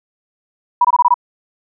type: tone bursts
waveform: sine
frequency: 974 Hz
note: B5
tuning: 24 cents flat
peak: -7 dBFS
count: 6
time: 0.81-1.142 s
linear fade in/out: 5 ms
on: 37 ms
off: 22 ms
effects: none